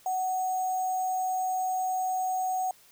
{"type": "tone with sample-and-hold", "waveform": "sine", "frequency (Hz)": 745, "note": "F#5", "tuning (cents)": 12, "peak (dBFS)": -26, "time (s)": [0.06, 2.71], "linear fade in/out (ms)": 2, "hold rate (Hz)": 7350, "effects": ["white hiss -58 dBFS RMS until 2.91 s"]}